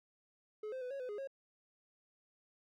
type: tone with pitch steps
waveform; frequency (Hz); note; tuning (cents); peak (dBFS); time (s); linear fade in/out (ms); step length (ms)
triangle; 426.9 / 519 / 500 / 552 / 504 / 415.1 / 544; G#4 / C5 / B4 / C#5 / B4 / G#4 / C#5; +48 / -14 / +21 / -7 / +35 / -1 / -33; -38; 0.63-1.274; 5; 92
effects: none